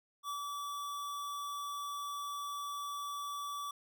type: tone with ADSR envelope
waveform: square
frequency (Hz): 1152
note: D6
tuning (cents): -34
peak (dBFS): -37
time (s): 0.23-3.71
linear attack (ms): 59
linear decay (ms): 94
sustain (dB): -2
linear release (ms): 4
effects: none